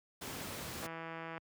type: noise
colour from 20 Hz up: pink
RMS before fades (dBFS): -43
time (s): 0.21-0.87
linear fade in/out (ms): 10
type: click train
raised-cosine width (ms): 0.5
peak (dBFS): -29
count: 91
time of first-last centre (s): 0.83-1.379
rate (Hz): 164
effects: high-pass 80 Hz 12 dB/octave